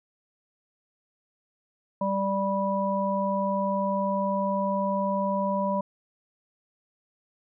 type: harmonic tone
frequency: 196 Hz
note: G3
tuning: in tune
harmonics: 1 / 3 / 5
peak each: -28 / -28 / -28 dBFS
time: 2.01-5.81 s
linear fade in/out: 5 ms
effects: none